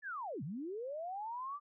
sine linear two-way sweep, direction down then up, 1780 to 123.47 to 1191 Hz, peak -39 dBFS, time 0.02-1.6 s, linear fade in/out 50 ms, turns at 0.43 s, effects none

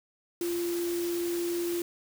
sine tone in noise, 345.8 Hz, F4, 17 cents flat, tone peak -28 dBFS, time 0.41-1.82 s, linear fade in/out 2 ms, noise white, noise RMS -40 dBFS, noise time 0.41-1.82 s, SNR +9 dB, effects none

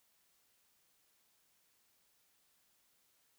silence, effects white hiss -74 dBFS RMS until 3.38 s

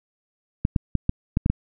clicks, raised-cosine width 5 ms, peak -7 dBFS, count 7, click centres 0.651 / 0.762 / 0.953 / 1.094 / 1.371 / 1.461 / 1.5 s, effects none

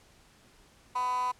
15% pulse tone with high-pass filter, 249.9 Hz, B3, 21 cents sharp, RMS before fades -30 dBFS, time 0.95-1.32 s, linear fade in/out 10 ms, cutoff 970 Hz, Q 9.4, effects pink hiss -60 dBFS RMS until 1.39 s + low-pass 10000 Hz 12 dB/octave

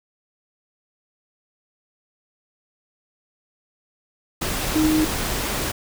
sine tone in noise, 311.1 Hz, D#4, in tune, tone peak -16 dBFS, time 4.75-5.05 s, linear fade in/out 10 ms, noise pink, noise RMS -25 dBFS, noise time 4.41-5.72 s, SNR +6 dB, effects none

